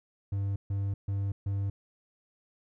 triangle tone bursts, 99.1 Hz, G2, 19 cents sharp, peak -26 dBFS, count 4, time 0.32-1.7 s, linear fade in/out 5 ms, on 240 ms, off 140 ms, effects none

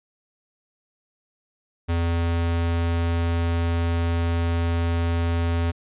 square tone, 84.5 Hz, E2, 43 cents sharp, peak -21 dBFS, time 1.88-5.72 s, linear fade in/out 20 ms, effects resampled to 8000 Hz

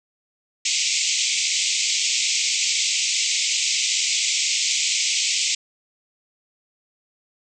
white band-pass noise, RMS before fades -22 dBFS, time 0.65-5.55 s, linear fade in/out 5 ms, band 2100 to 7800 Hz, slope 96 dB/octave, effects none

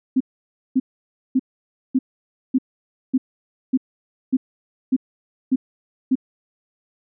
sine tone bursts, 260 Hz, C4, 11 cents flat, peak -13 dBFS, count 11, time 0.16-6.155 s, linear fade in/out 10 ms, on 45 ms, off 550 ms, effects none

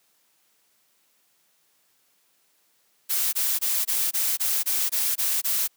blue noise bursts, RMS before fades -24 dBFS, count 10, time 3.09-5.679 s, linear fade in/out 20 ms, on 240 ms, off 21 ms, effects white hiss -66 dBFS RMS until 5.76 s + high-pass 150 Hz 12 dB/octave

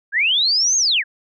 sine linear two-way sweep, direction up then down, 1544 to 6580 to 1544 Hz, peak -14 dBFS, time 0.12-1.04 s, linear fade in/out 50 ms, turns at 0.77 s, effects none

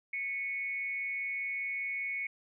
sine tone with amplitude modulation, 2210 Hz, C#7, 6 cents flat, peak -30 dBFS, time 0.13-2.27 s, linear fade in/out 5 ms, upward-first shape sine, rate 225 Hz, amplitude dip 60%, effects none

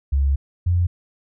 sine tone pair in turn, 69 / 88 Hz, C#2 / F2, -7 / +14 cents, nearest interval major third, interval 421 cents, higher second, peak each -15 dBFS, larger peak neither, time 0.12-0.36 / 0.66-0.87 s, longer first, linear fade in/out 10 ms, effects none

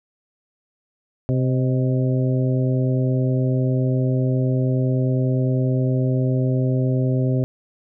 harmonic tone with a mistuned harmonic, 129.6 Hz, C3, 16 cents flat, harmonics 1 / 2 / 3 / 4 / 5, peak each -18 / -24 / -28 / -30 / -32 dBFS, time 1.29-7.44 s, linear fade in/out 0 ms, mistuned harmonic 5, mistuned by -53 cents, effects none

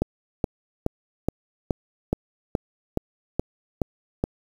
click train, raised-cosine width 2 ms, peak -8 dBFS, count 11, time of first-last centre 0.02-4.239 s, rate 2.37 Hz, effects 7-bit

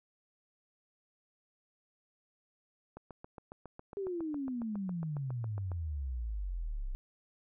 click train, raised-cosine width 1 ms, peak -32 dBFS, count 21, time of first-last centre 2.97-5.717 s, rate 7.28 Hz
sine exponential sweep, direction down, 406.5 to 30.87 Hz, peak -34 dBFS, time 3.97-6.95 s, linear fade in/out 0 ms
effects none

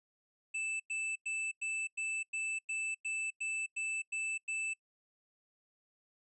square tone bursts, 2638 Hz, E7, 1 cent sharp, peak -35 dBFS, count 12, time 0.54-4.738 s, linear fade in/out 10 ms, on 260 ms, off 98 ms, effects noise-tail reverb RT60 0.1 s tail -26 dB re dry + resampled to 24000 Hz

